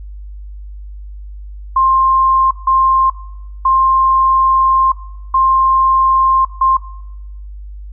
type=tone bursts at uneven times; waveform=sine; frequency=1057 Hz; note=C6; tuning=17 cents sharp; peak=-8 dBFS; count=5; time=1.76-2.51 / 2.67-3.1 / 3.65-4.92 / 5.34-6.45 / 6.61-6.77 s; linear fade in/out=5 ms; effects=noise-tail reverb RT60 0.9 s tail -18 dB re dry + added 50 Hz sine -27 dBFS peak until 7.92 s